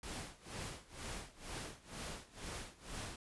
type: noise with tremolo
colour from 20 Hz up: pink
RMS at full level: -44 dBFS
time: 0.03-3.16 s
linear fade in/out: 2 ms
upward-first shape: sine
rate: 2.1 Hz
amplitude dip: 90%
effects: resampled to 24000 Hz